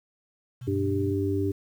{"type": "tone", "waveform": "sine", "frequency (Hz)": 123.47, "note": "B2", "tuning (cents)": 0, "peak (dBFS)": -35, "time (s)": [0.61, 1.13], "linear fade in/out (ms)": 10}
{"type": "harmonic tone", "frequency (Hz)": 98, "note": "G2", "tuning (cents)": 0, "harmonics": [1, 3, 4], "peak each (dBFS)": [-28, -28, -28], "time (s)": [0.67, 1.52], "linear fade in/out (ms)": 10}
{"effects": ["9-bit"]}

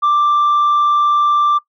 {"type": "tone", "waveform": "sine", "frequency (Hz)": 1178, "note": "D6", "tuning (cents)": 5, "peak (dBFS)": -8, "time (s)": [0.02, 1.59], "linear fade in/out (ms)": 20, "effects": ["noise-tail reverb RT60 0.1 s tail -20 dB re dry", "tanh soft clip ceiling -9 dBFS"]}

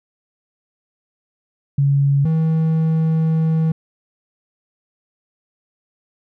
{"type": "tone pair in turn", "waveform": ["sine", "triangle"], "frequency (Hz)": [140.1, 160.34], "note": ["C#3", "E3"], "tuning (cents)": [19, -48], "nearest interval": "major second", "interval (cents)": 233, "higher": "second", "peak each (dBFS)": -12, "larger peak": "neither", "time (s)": [[1.78, 2.25], [2.25, 3.72]], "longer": "second", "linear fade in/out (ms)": 5, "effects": []}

